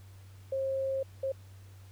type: tone bursts at uneven times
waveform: sine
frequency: 536 Hz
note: C5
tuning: 42 cents sharp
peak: -29 dBFS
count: 2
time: 0.52-1.03 / 1.23-1.32 s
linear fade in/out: 5 ms
effects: added 96 Hz sine -49 dBFS peak until 1.91 s + pink hiss -62 dBFS RMS until 1.91 s